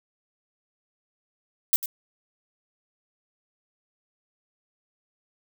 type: noise with echo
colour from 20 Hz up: violet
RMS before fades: -19 dBFS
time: 1.73-1.76 s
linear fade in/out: 0 ms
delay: 98 ms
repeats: 1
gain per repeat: -12 dB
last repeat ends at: 1.858 s
effects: none

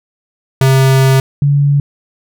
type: tone pair in turn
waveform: square / sine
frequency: 133.3 / 142.69 Hz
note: C3 / D3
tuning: +33 / -50 cents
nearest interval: minor second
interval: 117 cents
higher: second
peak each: -7 dBFS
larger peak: neither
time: 0.61-1.2 / 1.42-1.8 s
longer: first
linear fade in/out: 2 ms
effects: none

